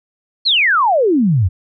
sine exponential sweep, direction down, 4435 to 82.41 Hz, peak -10 dBFS, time 0.45-1.49 s, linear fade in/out 20 ms, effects none

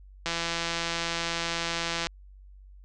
click train, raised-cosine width 0.2 ms, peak -12 dBFS, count 305, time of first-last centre 0.26-2.07 s, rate 168 Hz, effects added 48 Hz sine -47 dBFS peak until 2.84 s + resampled to 24000 Hz

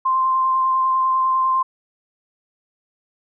sine tone with vibrato, 1046.5 Hz, C6, in tune, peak -15 dBFS, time 0.05-1.63 s, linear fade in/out 10 ms, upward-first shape square, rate 10 Hz, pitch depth 8 cents each way, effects none

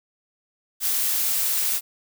blue noise, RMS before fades -23 dBFS, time 0.8-1.81 s, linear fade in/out 50 ms, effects none

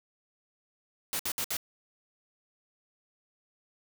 white noise bursts, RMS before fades -32 dBFS, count 4, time 1.13-1.568 s, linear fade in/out 0 ms, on 63 ms, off 62 ms, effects none

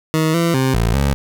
20% pulse tone with pitch steps, 158.2 / 168.3 / 131.8 / 56.9 / 69.7 Hz, D#3 / E3 / C3 / A#1 / C#2, +29 / +36 / +13 / -41 / +10 cents, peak -9 dBFS, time 0.14-1.14 s, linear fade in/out 0 ms, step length 200 ms, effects none

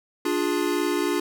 square chord, D diminished, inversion none, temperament equal with one note detuned, 293.7 / 351.9 / 415.3 Hz, D4 / F4 / Ab4, 0 / +13 / 0 cents, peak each -27 / -26 / -29 dBFS, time 0.25-1.2 s, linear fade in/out 5 ms, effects none

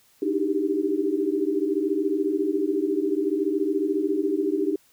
sine tone cluster, 297.8 / 318.4 / 385.6 / 399.7 Hz, D4 / D#4 / G4 / G4, +24 / +40 / -28 / +34 cents, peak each -27 dBFS, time 0.22-4.76 s, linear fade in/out 5 ms, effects white hiss -60 dBFS RMS until 4.92 s

